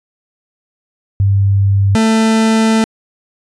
sine / 40% pulse tone pair in turn, 98.9 / 222 Hz, G2 / A3, +16 / +16 cents, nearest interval octave + major second, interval 1400 cents, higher second, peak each -8 dBFS, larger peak neither, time 1.2-1.95 / 1.95-2.84 s, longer second, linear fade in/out 0 ms, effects resampled to 22050 Hz

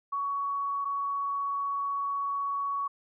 sine tone pair in turn, 1121 / 1121 Hz, C#6 / C#6, +19 / +19 cents, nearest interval unison, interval 0 cents, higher neither, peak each -28 dBFS, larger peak neither, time 0.12-0.85 / 0.85-2.88 s, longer second, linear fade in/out 10 ms, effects none

